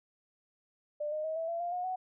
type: tone with pitch steps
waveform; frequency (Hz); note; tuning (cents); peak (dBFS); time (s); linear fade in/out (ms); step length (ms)
sine; 595 / 614.2 / 634 / 654.5 / 675.6 / 697.4 / 719.9 / 743.2; D5 / D#5 / D#5 / E5 / E5 / F5 / F#5 / F#5; +22 / -23 / +32 / -13 / +42 / -3 / -48 / +7; -32; 1-1.96; 10; 120
effects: none